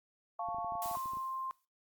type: chord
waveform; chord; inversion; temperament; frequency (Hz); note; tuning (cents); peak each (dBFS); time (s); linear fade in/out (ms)
sine; F augmented; none; equal; 698.5 / 880 / 1108.7; F5 / A5 / C#6; 0 / 0 / 0; -38 / -41 / -40; 0.39-0.96; 5
type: clicks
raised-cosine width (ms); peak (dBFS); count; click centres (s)
3; -40; 12; 0.487 / 0.546 / 0.585 / 0.646 / 0.722 / 0.754 / 0.859 / 0.913 / 0.971 / 1.058 / 1.135 / 1.171
type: noise with exponential decay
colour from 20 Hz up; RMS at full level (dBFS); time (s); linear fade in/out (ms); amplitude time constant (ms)
blue; -41; 0.82-1.65; 0; 180
type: tone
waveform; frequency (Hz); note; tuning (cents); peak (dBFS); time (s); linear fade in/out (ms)
sine; 1053; C6; +11; -36; 0.95-1.51; 0
effects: noise-tail reverb RT60 0.3 s tail -25 dB re dry + Opus 48 kbps